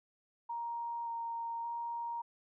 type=tone with vibrato; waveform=sine; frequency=932.3 Hz; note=A#5; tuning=in tune; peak=-36 dBFS; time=0.49-2.22 s; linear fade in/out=10 ms; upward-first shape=square; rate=0.87 Hz; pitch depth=9 cents each way; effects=none